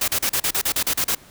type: noise bursts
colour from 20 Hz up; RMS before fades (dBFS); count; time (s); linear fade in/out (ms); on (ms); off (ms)
white; -21; 11; 0.01-1.15; 5; 70; 37
effects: pink hiss -48 dBFS RMS until 1.3 s